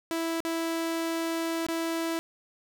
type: tone with dropouts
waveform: sawtooth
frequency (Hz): 329.6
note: E4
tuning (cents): 0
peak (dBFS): -24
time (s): 0.11-2.19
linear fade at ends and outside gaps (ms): 0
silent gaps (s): 0.404-0.45 / 1.665-1.686
effects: none